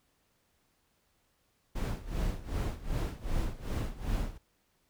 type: noise with tremolo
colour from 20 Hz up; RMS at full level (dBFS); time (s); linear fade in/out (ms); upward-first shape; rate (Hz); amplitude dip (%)
brown; -30; 1.75-4.38; 10; sine; 2.6; 85
effects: pink hiss -73 dBFS RMS until 4.89 s